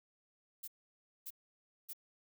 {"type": "noise bursts", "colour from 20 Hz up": "violet", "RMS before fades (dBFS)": -45, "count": 3, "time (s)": [0.63, 1.934], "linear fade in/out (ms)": 10, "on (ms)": 48, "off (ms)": 580, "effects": []}